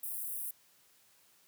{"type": "high-pass noise", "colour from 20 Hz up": "white", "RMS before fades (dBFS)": -39, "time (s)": [0.03, 0.51], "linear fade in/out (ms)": 5, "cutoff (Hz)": 9200, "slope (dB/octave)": 48, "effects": ["white hiss -66 dBFS RMS until 1.47 s", "high-pass 80 Hz 12 dB/octave"]}